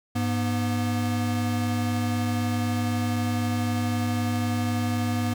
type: tone pair together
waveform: square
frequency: 101.94 / 241.9 Hz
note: G#2 / B3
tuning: -32 / -36 cents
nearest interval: octave + minor third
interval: 1496 cents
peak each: -27 dBFS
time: 0.15-5.34 s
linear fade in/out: 10 ms
effects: none

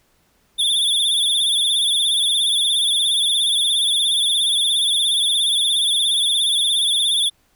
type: tone with vibrato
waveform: square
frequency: 3484 Hz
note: A7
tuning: 18 cents flat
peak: -16 dBFS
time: 0.58-7.3 s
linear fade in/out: 20 ms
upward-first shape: triangle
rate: 17 Hz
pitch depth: 97 cents each way
effects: pink hiss -61 dBFS RMS until 7.55 s

